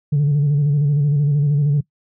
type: tone with vibrato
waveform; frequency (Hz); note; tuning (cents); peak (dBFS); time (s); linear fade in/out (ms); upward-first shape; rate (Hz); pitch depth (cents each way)
sine; 145.2; D3; -19; -11; 0.12-1.81; 10; square; 13; 45
effects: noise-tail reverb RT60 0.1 s tail -21 dB re dry + tanh soft clip ceiling -11 dBFS